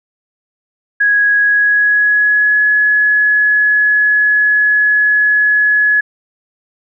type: tone with pitch glide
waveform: sine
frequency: 1661.2 to 1694.1 Hz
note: G#6 to G#6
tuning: 0 to +34 cents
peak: -8 dBFS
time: 1-6.01 s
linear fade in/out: 10 ms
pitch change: +34 cents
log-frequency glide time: 1.38-2.62 s
effects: none